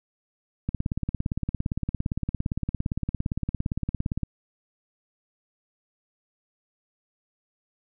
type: click train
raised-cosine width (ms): 5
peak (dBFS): -14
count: 63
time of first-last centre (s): 0.69-4.233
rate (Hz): 17.5
effects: none